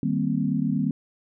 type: chord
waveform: sine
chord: C minor seventh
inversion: first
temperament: equal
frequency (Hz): 155.56 / 196 / 233.1 / 261.6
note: Eb3 / G3 / Bb3 / C4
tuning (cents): 0 / 0 / 0 / 0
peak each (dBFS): -27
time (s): 0.03-0.91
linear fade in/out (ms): 2
effects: none